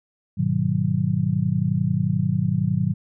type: chord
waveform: sine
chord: G# minor seventh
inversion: none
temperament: just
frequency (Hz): 103.83 / 124.59 / 155.74 / 186.89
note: G#2 / B2 / D#3 / F#3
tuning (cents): 0 / +16 / +2 / +18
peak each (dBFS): -26 / -25 / -23 / -24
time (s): 0.37-2.94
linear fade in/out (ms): 20
effects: none